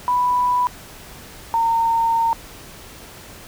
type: tone pair in turn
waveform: sine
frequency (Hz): 987.8 / 915.8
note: B5 / A#5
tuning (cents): 0 / -31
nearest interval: minor second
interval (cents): 131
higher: first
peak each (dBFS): -15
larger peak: neither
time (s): 0.08-0.67 / 1.54-2.33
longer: second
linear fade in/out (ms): 0
effects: pink hiss -40 dBFS RMS until 3.47 s